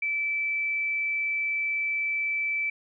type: tone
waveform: sine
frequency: 2318 Hz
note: D7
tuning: 23 cents flat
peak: -25 dBFS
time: 0.02-2.7 s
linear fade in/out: 5 ms
effects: none